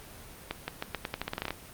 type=accelerating click train; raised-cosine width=0.3 ms; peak=-15 dBFS; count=14; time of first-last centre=0.51-1.506 s; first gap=170 ms; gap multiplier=0.85; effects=pink hiss -48 dBFS RMS until 1.73 s + Opus 32 kbps